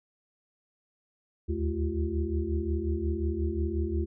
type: tone cluster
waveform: sine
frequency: 72.9 / 78.5 / 215.5 / 341.1 / 379.1 Hz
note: D2 / D#2 / A3 / F4 / F#4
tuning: -12 / +16 / -36 / -41 / +42 cents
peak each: -33 / -30 / -37 / -33 / -38 dBFS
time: 1.48-4.06 s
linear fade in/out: 20 ms
effects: none